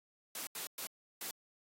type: noise bursts at uneven times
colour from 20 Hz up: white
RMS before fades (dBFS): -42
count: 4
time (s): 0.35-0.47 / 0.55-0.67 / 0.78-0.87 / 1.21-1.31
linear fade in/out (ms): 2
effects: high-pass 200 Hz 12 dB/octave + AAC 48 kbps